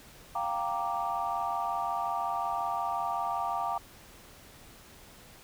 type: chord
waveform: sine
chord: G minor seventh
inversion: third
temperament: equal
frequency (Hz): 698.5 / 784 / 932.3 / 1174.7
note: F5 / G5 / Bb5 / D6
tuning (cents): 0 / 0 / 0 / 0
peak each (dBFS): -34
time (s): 0.35-3.78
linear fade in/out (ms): 5
effects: tanh soft clip ceiling -20 dBFS + pink hiss -53 dBFS RMS until 5.43 s